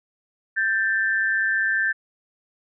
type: tone pair together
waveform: sine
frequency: 1566.1 / 1771 Hz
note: G6 / A6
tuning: -2 / +11 cents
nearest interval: major second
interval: 213 cents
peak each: -22 dBFS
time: 0.56-1.93 s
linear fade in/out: 20 ms
effects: none